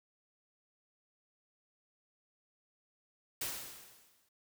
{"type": "noise with exponential decay", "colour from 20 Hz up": "white", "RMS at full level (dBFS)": -36, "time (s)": [3.41, 4.29], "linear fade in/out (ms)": 5, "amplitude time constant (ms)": 190, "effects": []}